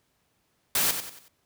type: noise with echo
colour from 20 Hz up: white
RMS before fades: -24 dBFS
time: 0.75-0.91 s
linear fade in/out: 2 ms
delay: 93 ms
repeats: 4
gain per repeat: -8 dB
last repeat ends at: 1.282 s
effects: pink hiss -71 dBFS RMS until 1.45 s + high-pass 60 Hz 12 dB/octave